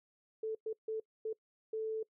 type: tone bursts at uneven times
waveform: sine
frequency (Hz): 439.7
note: A4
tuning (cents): -1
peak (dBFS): -34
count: 5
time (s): 0.43-0.55 / 0.66-0.73 / 0.88-1 / 1.25-1.33 / 1.73-2.03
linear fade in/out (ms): 5
effects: noise-tail reverb RT60 0.1 s tail -23 dB re dry